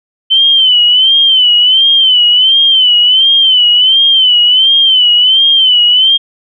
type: tone with vibrato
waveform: sine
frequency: 3061 Hz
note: G7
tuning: 42 cents flat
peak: -4 dBFS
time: 0.3-6.18 s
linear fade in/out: 20 ms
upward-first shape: sine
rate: 1.4 Hz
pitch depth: 94 cents each way
effects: none